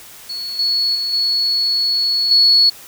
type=tone with level steps; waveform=sine; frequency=4385 Hz; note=C#8; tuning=20 cents flat; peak=-23 / -14 / -18 / -14 / -8 dBFS; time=0.29-2.7 s; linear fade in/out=10 ms; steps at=0.59 / 0.95 / 1.13 / 2.31 s; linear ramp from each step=2 ms; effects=white hiss -39 dBFS RMS until 2.87 s